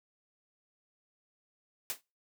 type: noise with exponential decay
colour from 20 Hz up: white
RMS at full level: -31 dBFS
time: 1.9-2.01 s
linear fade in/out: 0 ms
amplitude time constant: 22 ms
effects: noise-tail reverb RT60 0.3 s tail -26 dB re dry + high-pass 200 Hz 12 dB/octave